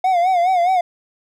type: tone with vibrato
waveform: triangle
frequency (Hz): 722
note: F#5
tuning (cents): -43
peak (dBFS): -11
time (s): 0.04-0.81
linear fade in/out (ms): 5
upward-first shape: sine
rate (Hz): 4.8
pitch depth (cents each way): 94
effects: none